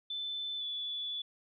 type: tone with pitch glide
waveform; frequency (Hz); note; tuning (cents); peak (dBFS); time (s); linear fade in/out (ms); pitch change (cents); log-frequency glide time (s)
sine; 3520 to 3448; A7 to A7; 0 to -36; -35; 0.1-1.22; 5; -36; 0.58-0.63
effects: none